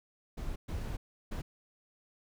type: noise bursts at uneven times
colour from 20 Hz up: brown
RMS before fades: -37 dBFS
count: 3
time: 0.37-0.56 / 0.68-0.97 / 1.31-1.42 s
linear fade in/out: 10 ms
effects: none